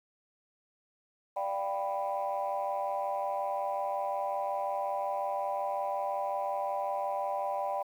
sine chord, G dominant seventh, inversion second, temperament equal, 587.3 / 698.5 / 784 / 987.8 Hz, D5 / F5 / G5 / B5, 0 / 0 / 0 / 0 cents, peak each -34 / -39 / -33 / -36 dBFS, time 1.36-7.83 s, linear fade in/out 10 ms, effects tanh soft clip ceiling -23 dBFS + 10-bit

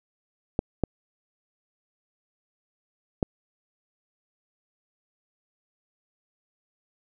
clicks, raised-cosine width 2 ms, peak -9 dBFS, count 3, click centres 0.591 / 0.837 / 3.228 s, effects none

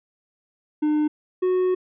triangle tone pair in turn, 302.1 / 367.7 Hz, D4 / F#4, +49 / -11 cents, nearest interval minor third, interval 340 cents, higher second, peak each -16 dBFS, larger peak neither, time 0.82-1.08 / 1.42-1.75 s, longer second, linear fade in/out 10 ms, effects resampled to 8000 Hz

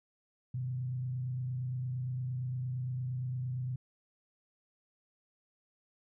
sine tone with frequency modulation, 126.6 Hz, B2, 43 cents sharp, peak -33 dBFS, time 0.54-3.76 s, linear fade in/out 5 ms, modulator 28.7 Hz, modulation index 0.35, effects none

